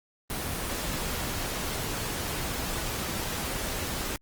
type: noise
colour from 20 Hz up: pink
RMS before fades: -32 dBFS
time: 0.3-4.16 s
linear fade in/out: 0 ms
effects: Opus 24 kbps